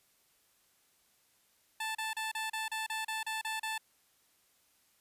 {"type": "tone bursts", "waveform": "15% pulse", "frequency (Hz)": 880, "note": "A5", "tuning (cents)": 0, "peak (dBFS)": -28, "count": 11, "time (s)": [1.8, 3.78], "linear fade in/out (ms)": 5, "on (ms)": 150, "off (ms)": 33, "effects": ["white hiss -70 dBFS RMS until 5 s", "resampled to 32000 Hz"]}